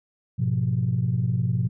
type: chord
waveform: sine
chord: F diminished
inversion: first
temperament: equal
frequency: 103.83 / 123.47 / 174.61 Hz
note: Ab2 / Cb3 / F3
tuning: 0 / 0 / 0 cents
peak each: -26 / -22 / -27 dBFS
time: 0.38-1.69 s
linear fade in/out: 20 ms
effects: tanh soft clip ceiling -13 dBFS